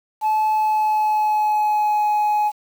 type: tone with pitch glide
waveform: sine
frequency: 863 to 841.3 Hz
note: A5 to G#5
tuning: -34 to +22 cents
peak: -13 dBFS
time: 0.21-2.52 s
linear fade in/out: 50 ms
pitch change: -44 cents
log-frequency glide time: 0.52-2.06 s
effects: tanh soft clip ceiling -15 dBFS + 7-bit